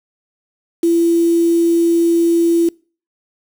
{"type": "tone with quantisation", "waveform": "sine", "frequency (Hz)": 337, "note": "E4", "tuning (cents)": 38, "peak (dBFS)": -10, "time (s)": [0.83, 2.69], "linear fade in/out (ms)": 5, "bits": 5, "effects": ["noise-tail reverb RT60 0.4 s tail -26 dB re dry"]}